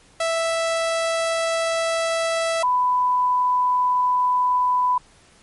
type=tone pair in turn; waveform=sawtooth / sine; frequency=659.3 / 996.3 Hz; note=E5 / B5; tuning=0 / +15 cents; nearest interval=perfect fifth; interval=715 cents; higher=second; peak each=-16 dBFS; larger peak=neither; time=0.2-2.63 / 2.63-4.98 s; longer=first; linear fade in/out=5 ms; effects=pink hiss -53 dBFS RMS until 5.42 s + MP3 48 kbps